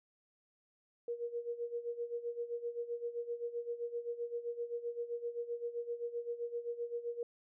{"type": "tone with tremolo", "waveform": "sine", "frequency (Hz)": 473.9, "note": "A#4", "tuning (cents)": 28, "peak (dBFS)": -34, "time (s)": [1.08, 7.23], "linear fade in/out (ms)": 2, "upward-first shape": "sine", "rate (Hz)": 7.7, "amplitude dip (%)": 80, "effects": []}